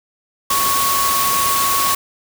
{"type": "tone in noise", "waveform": "sine", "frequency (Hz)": 1108.7, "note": "C#6", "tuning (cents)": 0, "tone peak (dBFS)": -17, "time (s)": [0.5, 1.95], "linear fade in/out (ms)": 5, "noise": "white", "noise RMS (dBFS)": -19, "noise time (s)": [0.5, 1.95], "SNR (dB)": -1, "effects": []}